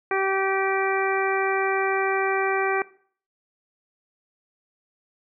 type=harmonic tone with a mistuned harmonic; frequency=386.6 Hz; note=G4; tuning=24 cents flat; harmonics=1 / 2 / 3 / 4 / 5 / 6; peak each=-24 / -27 / -29 / -30 / -31 / -32 dBFS; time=0.11-2.82 s; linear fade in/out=2 ms; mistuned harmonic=6; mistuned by=+19 cents; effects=noise-tail reverb RT60 0.5 s tail -19 dB re dry